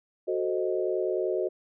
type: chord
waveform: sine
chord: F# diminished seventh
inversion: none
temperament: equal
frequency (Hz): 370 / 440 / 523.3 / 622.3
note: F#4 / A4 / C5 / Eb5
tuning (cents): 0 / 0 / 0 / 0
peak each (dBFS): -28 / -32 / -33 / -32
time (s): 0.27-1.49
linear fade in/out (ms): 20
effects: none